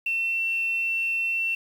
sine tone with quantisation, 2699 Hz, E7, 40 cents sharp, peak -23 dBFS, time 0.06-1.55 s, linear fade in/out 5 ms, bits 8, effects none

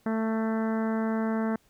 harmonic tone, 222 Hz, A3, 16 cents sharp, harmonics 1 / 2 / 3 / 4 / 5 / 6 / 7 / 8 / 9, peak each -26 / -34 / -36 / -39 / -42 / -42 / -43 / -46 / -50 dBFS, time 0.06-1.56 s, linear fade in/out 2 ms, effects pink hiss -65 dBFS RMS until 1.69 s

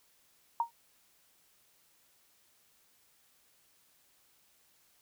sine tone with exponential decay, 932.3 Hz, A#5, in tune, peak -23 dBFS, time 0.6-0.71 s, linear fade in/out 2 ms, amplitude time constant 22 ms, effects white hiss -68 dBFS RMS until 5.01 s

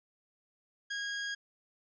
sawtooth tone, 1638 Hz, G#6, 24 cents flat, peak -31 dBFS, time 0.9-1.35 s, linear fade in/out 10 ms, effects resampled to 16000 Hz

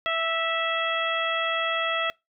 harmonic tone with a mistuned harmonic, 659.3 Hz, E5, in tune, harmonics 1 / 2 / 3 / 4 / 5, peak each -29 / -28 / -30 / -32 / -31 dBFS, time 0.06-2.1 s, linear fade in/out 0 ms, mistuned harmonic 3, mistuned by -17 cents, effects noise-tail reverb RT60 0.2 s tail -24 dB re dry

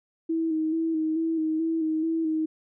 sine tone with vibrato, 320.5 Hz, E4, 49 cents flat, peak -23 dBFS, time 0.29-2.46 s, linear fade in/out 10 ms, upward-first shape square, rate 2.3 Hz, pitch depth 30 cents each way, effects none

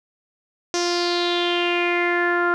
sawtooth tone with low-pass filter sweep, 349.2 Hz, F4, in tune, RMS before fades -21 dBFS, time 0.74-2.54 s, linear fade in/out 0 ms, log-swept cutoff 5900 to 1400 Hz, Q 5.3, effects none

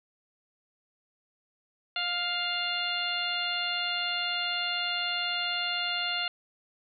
harmonic tone with a mistuned harmonic, 701 Hz, F5, 6 cents sharp, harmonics 1 / 2 / 3 / 4 / 5 / 6, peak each -38 / -35 / -37 / -32 / -36 / -36 dBFS, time 1.96-6.28 s, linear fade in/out 2 ms, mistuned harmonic 1, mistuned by +17 cents, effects none

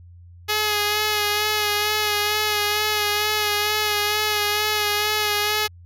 5% pulse tone with vibrato, 420.1 Hz, G#4, 20 cents sharp, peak -8 dBFS, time 0.48-5.68 s, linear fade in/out 20 ms, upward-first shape sine, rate 2.2 Hz, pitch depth 25 cents each way, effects added 87 Hz sine -42 dBFS peak until 5.85 s

